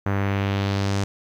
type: tone with low-pass filter sweep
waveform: sawtooth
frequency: 99 Hz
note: G2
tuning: 18 cents sharp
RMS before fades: -23 dBFS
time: 0.06-1.04 s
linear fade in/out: 0 ms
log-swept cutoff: 1600 to 7000 Hz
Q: 1.6
effects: 9-bit